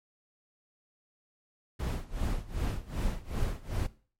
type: noise with tremolo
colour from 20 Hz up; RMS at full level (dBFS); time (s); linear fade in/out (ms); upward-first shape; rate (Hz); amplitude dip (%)
brown; -29; 1.79-3.87; 10; sine; 2.6; 90
effects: noise-tail reverb RT60 0.4 s tail -18 dB re dry + MP3 64 kbps